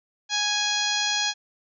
harmonic tone, 830.6 Hz, G#5, in tune, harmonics 1 / 2 / 3 / 4 / 5 / 6 / 7 / 8, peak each -32 / -30 / -32 / -28 / -29 / -32 / -33 / -33 dBFS, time 0.29-1.34 s, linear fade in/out 50 ms, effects none

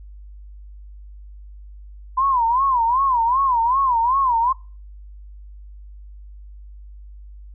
sine tone with vibrato, 1002 Hz, B5, 25 cents sharp, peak -15 dBFS, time 2.17-4.53 s, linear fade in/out 10 ms, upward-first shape sine, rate 2.6 Hz, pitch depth 170 cents each way, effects noise-tail reverb RT60 0.4 s tail -26 dB re dry + added 50 Hz sine -37 dBFS peak until 7.54 s

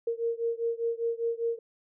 sine beating tone pair, 461.4 / 466.4 Hz, A#4 / A#4, -18 / +1 cents, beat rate 5 Hz, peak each -30 / -31 dBFS, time 0.07-1.59 s, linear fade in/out 5 ms, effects none

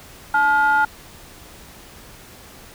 triangle ring-modulated tone, 276.7 Hz, C#4, 3 cents flat, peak -8 dBFS, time 0.34-0.85 s, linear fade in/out 5 ms, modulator 1140 Hz, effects tanh soft clip ceiling -6 dBFS + pink hiss -43 dBFS RMS until 2.74 s

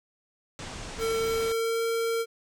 pink low-pass noise, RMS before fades -39 dBFS, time 0.59-1.52 s, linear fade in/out 0 ms, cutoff 8700 Hz, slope 48 dB/octave
square tone with pitch glide, 450.9 to 458 Hz, A4 to A#4, +42 to -31 cents, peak -26 dBFS, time 0.98-2.26 s, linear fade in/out 50 ms, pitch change +27 cents, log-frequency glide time 1.29-1.82 s
effects none

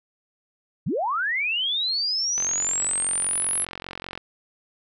sine linear sweep, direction up, 103.83 to 11000 Hz, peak -22 dBFS, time 0.86-3.65 s, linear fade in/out 10 ms
click train, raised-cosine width 0.3 ms, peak -17 dBFS, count 82, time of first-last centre 2.38-4.176 s, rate 45.1 Hz
effects none

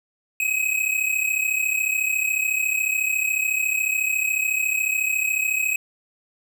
square tone pair together, 2523 / 2557 Hz, D#7 / D#7, +23 / +47 cents, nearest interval unison, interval 24 cents, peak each -24 dBFS, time 0.4-5.76 s, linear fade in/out 2 ms, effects none

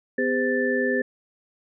sine tone cluster, 252 / 403.6 / 513 / 1762 Hz, B3 / G#4 / C5 / A6, +35 / -49 / -34 / +2 cents, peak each -26 dBFS, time 0.18-1.02 s, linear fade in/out 5 ms, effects none

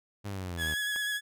sawtooth linear sweep, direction down, 103.7 to 74.6 Hz, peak -31 dBFS, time 0.24-0.75 s, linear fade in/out 20 ms
30% pulse tone with vibrato, 1682 Hz, G#6, 22 cents sharp, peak -27 dBFS, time 0.57-1.21 s, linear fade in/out 50 ms, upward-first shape square, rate 10 Hz, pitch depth 18 cents each way
click, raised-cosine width 0.5 ms, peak -28 dBFS, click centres 0.961 s
effects none

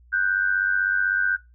sine tone pair together, 1471 / 1567 Hz, F#6 / G6, -11 / -1 cents, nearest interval minor second, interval 110 cents, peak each -22 dBFS, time 0.12-1.37 s, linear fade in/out 20 ms, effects noise-tail reverb RT60 0.2 s tail -17 dB re dry + added 60 Hz sine -50 dBFS peak until 1.54 s

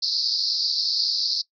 white band-pass noise, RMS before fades -24 dBFS, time 0.02-1.42 s, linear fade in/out 10 ms, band 4200 to 5100 Hz, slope 96 dB/octave, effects noise-tail reverb RT60 0.1 s tail -21 dB re dry

